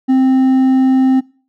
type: tone with hard clipping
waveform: triangle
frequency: 261.9 Hz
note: C4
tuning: 2 cents sharp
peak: -9 dBFS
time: 0.08-1.21 s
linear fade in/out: 20 ms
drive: 7 dB
effects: noise-tail reverb RT60 0.4 s tail -22 dB re dry